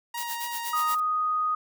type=tone with vibrato; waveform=sawtooth; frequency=942 Hz; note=A#5; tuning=18 cents sharp; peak=-28 dBFS; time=0.14-0.95 s; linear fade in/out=5 ms; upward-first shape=sine; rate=3.8 Hz; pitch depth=13 cents each way
type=noise with tremolo; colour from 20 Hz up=blue; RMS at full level=-34 dBFS; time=0.17-1 s; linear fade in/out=5 ms; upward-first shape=sine; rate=8.4 Hz; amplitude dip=90%
type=tone; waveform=sine; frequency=1244.5 Hz; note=D#6; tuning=in tune; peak=-23 dBFS; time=0.73-1.55 s; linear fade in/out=5 ms
effects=none